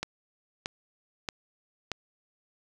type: click train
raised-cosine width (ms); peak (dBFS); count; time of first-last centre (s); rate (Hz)
0.2; -14; 4; 0.03-1.917; 1.59
effects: none